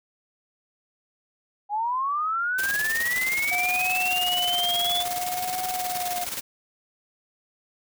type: linear sweep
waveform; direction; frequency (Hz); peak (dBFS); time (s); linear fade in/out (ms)
sine; up; 806 to 3500; -23; 1.69-5.05; 50
type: noise with tremolo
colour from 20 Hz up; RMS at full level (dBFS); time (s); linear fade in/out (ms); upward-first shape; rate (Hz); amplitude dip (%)
white; -30; 2.58-6.41; 10; square; 19; 55
type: tone with vibrato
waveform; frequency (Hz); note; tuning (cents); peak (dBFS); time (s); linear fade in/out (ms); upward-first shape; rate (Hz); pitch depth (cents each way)
triangle; 719; F#5; -50; -26; 3.51-6.25; 10; triangle; 0.59; 47
effects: none